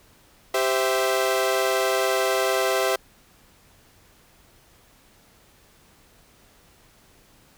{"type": "chord", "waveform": "sawtooth", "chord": "C major", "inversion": "second", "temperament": "equal with one note detuned", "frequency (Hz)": [392, 519, 659.3], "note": ["G4", "C5", "E5"], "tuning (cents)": [0, -14, 0], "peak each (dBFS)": -21, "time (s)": [0.54, 2.96], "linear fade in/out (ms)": 5, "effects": ["pink hiss -56 dBFS RMS until 7.57 s"]}